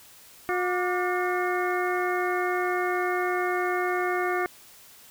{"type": "harmonic tone with a mistuned harmonic", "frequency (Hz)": 360.3, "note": "F#4", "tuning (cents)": -46, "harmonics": [1, 2, 3, 4, 5, 6], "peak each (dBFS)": [-27, -30, -32, -33, -34, -35], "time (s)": [0.49, 4.46], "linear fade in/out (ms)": 0, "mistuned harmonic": 3, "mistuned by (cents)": 140, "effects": ["white hiss -51 dBFS RMS until 5.1 s"]}